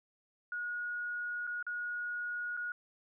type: tone with dropouts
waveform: sine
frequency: 1447 Hz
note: F#6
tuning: 39 cents flat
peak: -35 dBFS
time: 0.52-2.72 s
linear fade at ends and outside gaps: 2 ms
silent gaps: 1.469-1.474 / 1.627-1.666 / 2.568-2.573 s
effects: none